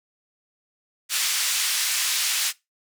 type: band-pass noise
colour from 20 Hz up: white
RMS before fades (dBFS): -24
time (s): 1.09-2.53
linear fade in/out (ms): 50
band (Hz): 1800 to 8300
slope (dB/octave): 12
effects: noise-tail reverb RT60 0.2 s tail -20 dB re dry